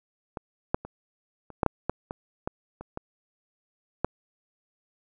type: clicks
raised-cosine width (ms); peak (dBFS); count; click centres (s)
1; -19 / -8 / -24 / -29 / -8 / -6 / -11 / -19 / -15 / -25 / -19 / -9; 12; 0.372 / 0.745 / 0.85 / 1.503 / 1.632 / 1.663 / 1.896 / 2.109 / 2.475 / 2.81 / 2.974 / 4.046
effects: none